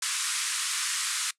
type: band-pass noise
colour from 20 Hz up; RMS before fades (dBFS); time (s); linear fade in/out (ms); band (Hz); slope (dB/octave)
white; -30; 0.02-1.31; 5; 1100 to 10000; 48
effects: noise-tail reverb RT60 0.1 s tail -20 dB re dry